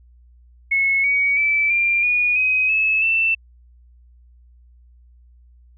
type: tone with pitch steps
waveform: sine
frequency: 2189 / 2252 / 2316 / 2383 / 2451 / 2522 / 2594 / 2669 Hz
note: C#7 / C#7 / D7 / D7 / D#7 / D#7 / E7 / E7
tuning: -22 / +27 / -25 / +25 / -27 / +23 / -28 / +21 cents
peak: -15 dBFS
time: 0.71-3.35 s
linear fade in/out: 10 ms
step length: 330 ms
effects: added 60 Hz sine -47 dBFS peak until 5.77 s